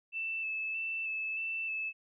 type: tone with vibrato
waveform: sine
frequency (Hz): 2637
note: E7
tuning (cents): 0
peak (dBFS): -33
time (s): 0.12-1.93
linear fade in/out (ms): 50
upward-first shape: square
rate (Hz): 1.6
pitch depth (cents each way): 16
effects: none